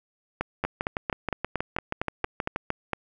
two click trains, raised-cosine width 0.5 ms, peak -11 / -12 dBFS, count 12 / 13, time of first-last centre 0.41-2.933 / 0.65-2.561 s, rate 4.36 / 6.28 Hz, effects none

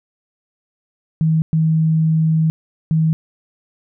sine tone bursts at uneven times, 159.5 Hz, D#3, 43 cents sharp, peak -12 dBFS, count 3, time 1.21-1.42 / 1.53-2.5 / 2.91-3.13 s, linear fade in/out 0 ms, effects none

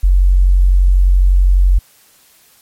sine tone, 45.93 Hz, F#1, 12 cents flat, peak -6 dBFS, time 0.03-1.79 s, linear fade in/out 10 ms, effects white hiss -49 dBFS RMS until 2.61 s + MP3 64 kbps

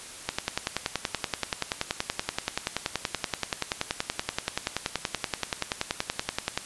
click train, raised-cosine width 0.2 ms, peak -8 dBFS, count 67, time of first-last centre 0.29-6.576 s, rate 10.5 Hz, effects white hiss -42 dBFS RMS until 6.65 s + resampled to 24000 Hz

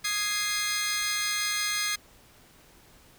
15% pulse chord, Ab major, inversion second, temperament equal, 1244.5 / 1661.2 / 2093 Hz, Eb6 / Ab6 / C7, 0 / 0 / 0 cents, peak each -28 / -25 / -23 dBFS, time 0.04-1.96 s, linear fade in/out 10 ms, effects pink hiss -56 dBFS RMS until 3.18 s

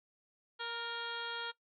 harmonic tone with a mistuned harmonic, 468.5 Hz, A#4, 9 cents sharp, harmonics 1 / 2 / 3 / 4 / 5 / 6 / 7 / 8 / 9, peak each -47 / -44 / -42 / -49 / -54 / -52 / -44 / -52 / -49 dBFS, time 0.59-1.52 s, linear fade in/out 20 ms, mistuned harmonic 4, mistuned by -30 cents, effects noise-tail reverb RT60 0.1 s tail -19 dB re dry + MP3 96 kbps

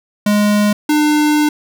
square tone pair in turn, 207.7 / 300.2 Hz, G#3 / D4, 0 / +38 cents, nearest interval tritone, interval 638 cents, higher second, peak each -11 dBFS, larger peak neither, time 0.26-0.73 / 0.89-1.49 s, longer second, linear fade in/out 5 ms, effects none

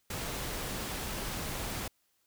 pink noise, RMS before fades -37 dBFS, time 0.1-1.88 s, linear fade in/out 5 ms, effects white hiss -74 dBFS RMS until 2.26 s

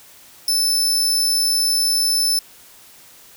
sawtooth tone, 5274 Hz, E8, in tune, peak -13 dBFS, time 0.48-2.39 s, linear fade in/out 2 ms, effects white hiss -46 dBFS RMS until 3.36 s

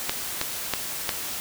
clicks, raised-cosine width 0.2 ms, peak -6 dBFS, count 4, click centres 0.095 / 0.414 / 0.737 / 1.092 s, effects white hiss -32 dBFS RMS until 1.4 s

